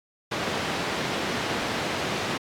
pink band-pass noise, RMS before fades -29 dBFS, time 0.31-2.38 s, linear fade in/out 10 ms, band 170 to 4100 Hz, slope 12 dB/octave, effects AAC 64 kbps

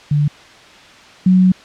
sine tone pair in turn, 146.83 / 184.99 Hz, D3 / F#3, 0 / 0 cents, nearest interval major third, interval 400 cents, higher second, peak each -11 / -7 dBFS, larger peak second, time 0.11-0.28 / 1.26-1.52 s, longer second, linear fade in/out 5 ms, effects white hiss -41 dBFS RMS until 1.64 s + low-pass 4000 Hz 12 dB/octave

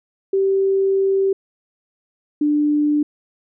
sine tone pair in turn, 388.3 / 296.4 Hz, G4 / D4, -16 / +16 cents, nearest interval perfect fourth, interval 468 cents, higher first, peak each -14 dBFS, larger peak neither, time 0.33-1.33 / 2.41-3.03 s, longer first, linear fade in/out 5 ms, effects none

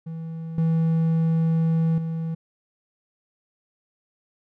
triangle tone with level steps, 163 Hz, E3, 19 cents flat, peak -28 / -16 / -23 dBFS, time 0.06-2.35 s, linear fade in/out 10 ms, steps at 0.58 / 1.98 s, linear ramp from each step 2 ms, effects none

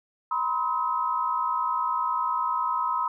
sine tone cluster, 968 / 1028 / 1278 Hz, B5 / C6 / D#6, -35 / -31 / +46 cents, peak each -28 dBFS, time 0.31-3.08 s, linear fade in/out 5 ms, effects none

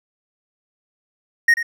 triangle tone with echo, 1864.7 Hz, A#6, in tune, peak -8 dBFS, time 1.48-1.54 s, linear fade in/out 5 ms, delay 89 ms, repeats 1, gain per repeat -11 dB, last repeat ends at 1.629 s, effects none

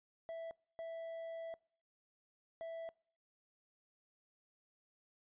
triangle tone bursts at uneven times, 659.3 Hz, E5, in tune, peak -40 dBFS, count 3, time 0.29-0.51 / 0.79-1.54 / 2.61-2.89 s, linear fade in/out 0 ms, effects noise-tail reverb RT60 0.5 s tail -25 dB re dry + resampled to 8000 Hz

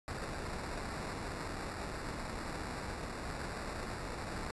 pink noise with sample-and-hold, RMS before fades -41 dBFS, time 0.08-4.51 s, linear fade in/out 0 ms, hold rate 3150 Hz, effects resampled to 24000 Hz

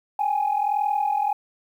sine tone pair together, 798.5 / 840 Hz, G5 / G#5, +32 / +19 cents, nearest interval minor second, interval 87 cents, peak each -23 / -21 dBFS, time 0.19-1.33 s, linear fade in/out 5 ms, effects tanh soft clip ceiling -15 dBFS + 9-bit

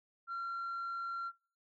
sine tone, 1371 Hz, F6, 32 cents flat, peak -35 dBFS, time 0.27-1.32 s, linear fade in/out 50 ms, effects noise-tail reverb RT60 0.4 s tail -25 dB re dry + tanh soft clip ceiling -35 dBFS

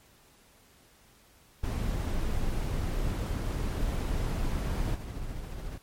brown noise, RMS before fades -30 dBFS, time 1.63-4.95 s, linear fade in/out 10 ms
brown noise with tremolo, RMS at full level -36 dBFS, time 3.79-5.78 s, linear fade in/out 5 ms, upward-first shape sine, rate 14 Hz, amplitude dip 30%
effects pink hiss -60 dBFS RMS until 5.82 s + MP3 64 kbps

